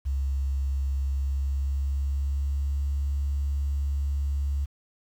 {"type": "tone with pitch glide", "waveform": "sine", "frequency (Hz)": [68.2, 70.32], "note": ["C#2", "C#2"], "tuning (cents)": [-28, 25], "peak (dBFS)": -23, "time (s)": [0.05, 4.66], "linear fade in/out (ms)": 20, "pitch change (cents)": 53, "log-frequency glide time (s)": [1.08, 2.92], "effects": ["tanh soft clip ceiling -20 dBFS", "9-bit"]}